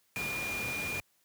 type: tone in noise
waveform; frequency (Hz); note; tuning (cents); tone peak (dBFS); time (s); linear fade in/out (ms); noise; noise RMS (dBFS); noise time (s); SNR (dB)
sine; 2416; D7; +48; -34; 0.16-1; 0; pink; -39; 0.16-1; +2
effects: white hiss -71 dBFS RMS until 1.24 s + high-pass 80 Hz 12 dB/octave